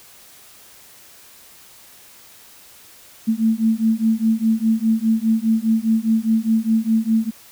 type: beating tone pair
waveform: sine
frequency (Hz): 220.6 / 225.5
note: A3 / A3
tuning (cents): +5 / +43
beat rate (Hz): 4.9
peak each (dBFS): -18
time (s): 3.27-7.31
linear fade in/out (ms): 20
effects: white hiss -46 dBFS RMS until 7.51 s